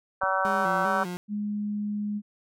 harmonic tone, 190.3 Hz, F#3, 49 cents sharp, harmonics 3 / 4 / 5 / 6 / 7 / 8, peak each -30 / -30 / -30 / -30 / -30 / -30 dBFS, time 0.21-1.04 s, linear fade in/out 10 ms
click, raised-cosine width 3 ms, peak -30 dBFS, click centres 0.235 s
30% pulse tone with vibrato, 190 Hz, F#3, 46 cents sharp, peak -29 dBFS, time 0.45-1.17 s, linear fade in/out 0 ms, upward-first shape square, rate 2.5 Hz, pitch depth 110 cents each way
sine tone, 207.7 Hz, G#3, in tune, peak -27 dBFS, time 1.28-2.22 s, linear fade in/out 50 ms
effects none

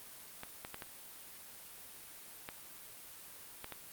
clicks, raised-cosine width 0.3 ms, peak -26 dBFS, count 7, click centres 0.434 / 0.649 / 0.744 / 0.822 / 2.489 / 3.644 / 3.723 s, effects white hiss -52 dBFS RMS until 3.92 s + Opus 32 kbps

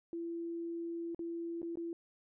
sine tone with dropouts, 336.9 Hz, E4, 38 cents sharp, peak -37 dBFS, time 0.13-1.93 s, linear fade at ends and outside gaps 1 ms, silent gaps 1.147-1.192 / 1.618-1.629 / 1.756-1.772 s, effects none

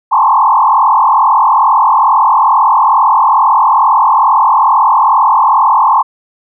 sine tone with frequency modulation, 973 Hz, B5, 26 cents flat, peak -5 dBFS, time 0.11-6.03 s, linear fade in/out 20 ms, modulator 42.3 Hz, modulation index 3.4, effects none

